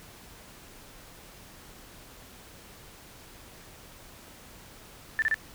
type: tone bursts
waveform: sine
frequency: 1769 Hz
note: A6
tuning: 9 cents sharp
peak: -22 dBFS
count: 3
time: 5.19-5.343 s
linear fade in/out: 0 ms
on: 31 ms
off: 30 ms
effects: pink hiss -50 dBFS RMS until 5.54 s